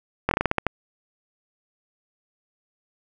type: slowing click train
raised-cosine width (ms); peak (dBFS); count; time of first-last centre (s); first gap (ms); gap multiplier
0.5; -5; 9; 0.29-0.667; 22; 1.21
effects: none